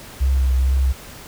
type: tone with vibrato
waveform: sine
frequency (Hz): 65.41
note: C2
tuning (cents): 0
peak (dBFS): -13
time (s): 0.2-0.93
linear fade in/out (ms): 20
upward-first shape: sine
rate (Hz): 2.2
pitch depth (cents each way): 34
effects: tanh soft clip ceiling -9 dBFS + pink hiss -39 dBFS RMS until 1.27 s